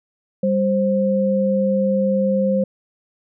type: tone pair together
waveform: sine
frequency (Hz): 197.3 / 526.7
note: G3 / C5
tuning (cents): +11 / +11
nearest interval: octave + perfect fourth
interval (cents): 1700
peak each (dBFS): -18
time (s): 0.43-2.64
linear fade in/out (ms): 5
effects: none